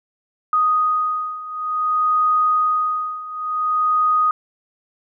sine beating tone pair, 1244.5 / 1245.05 Hz, D#6 / D#6, 0 / +1 cents, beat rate 0.55 Hz, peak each -21 / -18 dBFS, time 0.53-4.31 s, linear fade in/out 2 ms, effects none

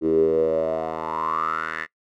10% pulse tone with band-pass filter sweep, 80 Hz, D#2, 49 cents sharp, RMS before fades -23 dBFS, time 0.01-1.87 s, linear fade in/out 50 ms, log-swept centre 340 to 1800 Hz, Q 9.2, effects noise-tail reverb RT60 0.1 s tail -21 dB re dry

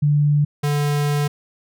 sine / square tone pair in turn, 146.83 / 145.99 Hz, D3 / D3, 0 / -10 cents, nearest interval unison, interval 10 cents, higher first, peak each -13 / -18 dBFS, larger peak first, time 0.02-0.45 / 0.63-1.28 s, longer second, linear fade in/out 10 ms, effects none

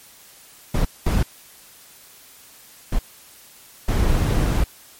brown noise bursts at uneven times, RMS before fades -18 dBFS, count 4, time 0.74-0.85 / 1.06-1.23 / 2.92-2.99 / 3.88-4.64 s, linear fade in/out 5 ms, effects white hiss -47 dBFS RMS until 4.99 s + MP3 64 kbps

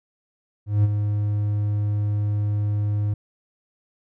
triangle tone with ADSR envelope, 103.83 Hz, G#2, in tune, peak -11 dBFS, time 0.66-3.14 s, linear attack 180 ms, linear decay 31 ms, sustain -7 dB, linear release 5 ms, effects none

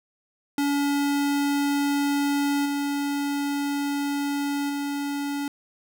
square tone with level steps, 284.6 Hz, C#4, 46 cents sharp, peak -22 / -25 / -27 dBFS, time 0.58-5.48 s, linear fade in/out 2 ms, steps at 2.65 / 4.69 s, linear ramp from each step 10 ms, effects none

